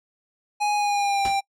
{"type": "tone with pitch glide", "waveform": "square", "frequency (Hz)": [830.6, 790.3], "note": ["G#5", "G5"], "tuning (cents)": [0, 14], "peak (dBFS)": -21, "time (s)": [0.6, 1.41], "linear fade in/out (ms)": 20, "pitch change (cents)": -86, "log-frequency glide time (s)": [0.75, 1.26]}
{"type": "noise with exponential decay", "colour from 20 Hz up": "pink", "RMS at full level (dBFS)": -28, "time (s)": [1.25, 1.41], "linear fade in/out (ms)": 1, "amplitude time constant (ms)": 33}
{"effects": ["noise-tail reverb RT60 0.1 s tail -25 dB re dry", "low-pass 8000 Hz 12 dB/octave"]}